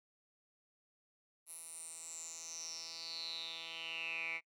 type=tone with band-pass filter sweep; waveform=10% pulse; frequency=164.7 Hz; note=E3; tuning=1 cent flat; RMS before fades=-45 dBFS; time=1.46-4.41 s; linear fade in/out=50 ms; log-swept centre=11000 to 2200 Hz; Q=9.1; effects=noise-tail reverb RT60 0.1 s tail -26 dB re dry